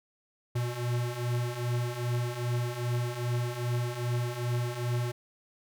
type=beating tone pair; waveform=square; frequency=119.4 / 121.9 Hz; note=A#2 / B2; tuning=+42 / -22 cents; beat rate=2.5 Hz; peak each=-35 / -31 dBFS; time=0.55-5.12 s; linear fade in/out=10 ms; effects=none